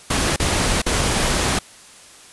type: noise with dropouts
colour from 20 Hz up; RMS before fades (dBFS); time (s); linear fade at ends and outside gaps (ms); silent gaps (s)
pink; -19; 0.1-1.59; 5; 0.362-0.398 / 0.819-0.862
effects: white hiss -44 dBFS RMS until 2.32 s + resampled to 24000 Hz